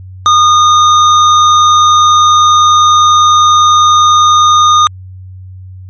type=tone; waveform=square; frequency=1225 Hz; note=D#6; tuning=27 cents flat; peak=-4 dBFS; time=0.26-4.87 s; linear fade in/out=0 ms; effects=added 93 Hz sine -26 dBFS peak until 5.89 s + MP3 32 kbps